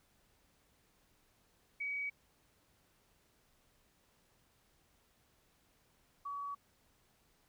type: tone pair in turn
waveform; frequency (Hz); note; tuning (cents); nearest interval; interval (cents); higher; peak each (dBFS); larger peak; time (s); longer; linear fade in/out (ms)
sine; 2267 / 1133.5; C#7 / C#6; +38 / +38; octave; 1200; first; -36 / -39; first; 1.8-2.1 / 6.25-6.55; neither; 10
effects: pink hiss -72 dBFS RMS until 7.48 s